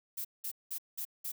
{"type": "noise bursts", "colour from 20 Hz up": "violet", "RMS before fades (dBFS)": -38, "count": 5, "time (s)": [0.17, 1.32], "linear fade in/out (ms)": 10, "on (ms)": 78, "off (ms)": 190, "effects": []}